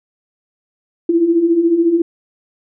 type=beating tone pair; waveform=sine; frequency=324.6 / 338.6 Hz; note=E4 / E4; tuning=-27 / +46 cents; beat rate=14 Hz; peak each=-18 / -11 dBFS; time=1.09-2.02 s; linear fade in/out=5 ms; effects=none